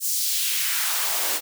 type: noise with high-pass filter sweep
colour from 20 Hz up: white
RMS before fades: -24 dBFS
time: 0-1.41 s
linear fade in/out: 50 ms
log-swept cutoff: 7300 to 360 Hz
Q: 1.3
effects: none